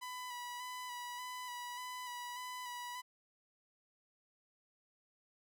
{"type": "tone with vibrato", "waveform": "sawtooth", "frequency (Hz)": 987.8, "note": "B5", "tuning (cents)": 0, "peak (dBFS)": -39, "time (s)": [0.01, 3.02], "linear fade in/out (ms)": 20, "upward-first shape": "square", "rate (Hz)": 1.7, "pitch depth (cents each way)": 22, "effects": []}